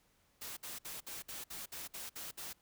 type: noise bursts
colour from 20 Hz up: white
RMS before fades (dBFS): -45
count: 10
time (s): 0.41-2.532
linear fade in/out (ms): 10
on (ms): 160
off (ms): 58
effects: pink hiss -72 dBFS RMS until 2.61 s